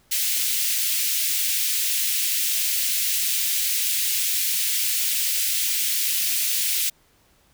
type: high-pass noise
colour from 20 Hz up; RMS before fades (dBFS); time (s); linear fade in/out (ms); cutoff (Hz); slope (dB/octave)
white; -23; 0.11-6.9; 10; 2200; 24
effects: pink hiss -60 dBFS RMS until 7.53 s